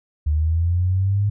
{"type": "linear sweep", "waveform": "sine", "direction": "up", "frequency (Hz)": [73.6, 103.83], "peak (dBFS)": -16, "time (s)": [0.26, 1.3], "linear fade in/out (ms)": 10, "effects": []}